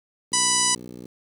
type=click train; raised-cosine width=3 ms; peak=-23 dBFS; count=46; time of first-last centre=0.32-1.055 s; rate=61.2 Hz
type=harmonic tone; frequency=987.8 Hz; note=B5; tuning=in tune; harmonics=1 / 2 / 3 / 4 / 5 / 6 / 7 / 8 / 9 / 10; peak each=-27 / -31 / -29 / -31 / -27 / -25 / -28 / -29 / -26 / -29 dBFS; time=0.33-0.75 s; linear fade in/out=5 ms
effects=high-pass 200 Hz 12 dB/octave + 8-bit

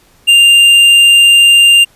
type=tone with tanh clipping; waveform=sine; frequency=2794 Hz; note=F7; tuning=in tune; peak=-4 dBFS; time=0.27-1.85 s; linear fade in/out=20 ms; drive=9 dB; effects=pink hiss -48 dBFS RMS until 1.95 s + resampled to 32000 Hz

